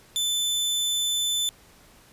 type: tone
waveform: sawtooth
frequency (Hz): 3520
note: A7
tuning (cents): 0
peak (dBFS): -20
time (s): 0.16-1.49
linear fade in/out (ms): 0
effects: pink hiss -54 dBFS RMS until 2.12 s + resampled to 32000 Hz